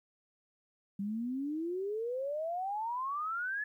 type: exponential sweep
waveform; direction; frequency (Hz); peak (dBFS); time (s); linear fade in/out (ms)
sine; up; 194.4 to 1736; -33; 0.99-3.64; 5
effects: 12-bit